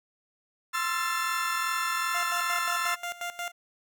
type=chord; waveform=35% pulse; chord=F major seventh; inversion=second; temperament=equal with one note detuned; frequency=1046.5 / 1318.5 / 1361.1 / 1760 Hz; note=C6 / E6 / F6 / A6; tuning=0 / 0 / -45 / 0 cents; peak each=-31 dBFS; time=0.73-2.96 s; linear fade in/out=20 ms
type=tone with tremolo; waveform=15% pulse; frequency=698.5 Hz; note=F5; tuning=in tune; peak=-25 dBFS; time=2.14-3.52 s; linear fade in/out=10 ms; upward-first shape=square; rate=5.6 Hz; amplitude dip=80%
effects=none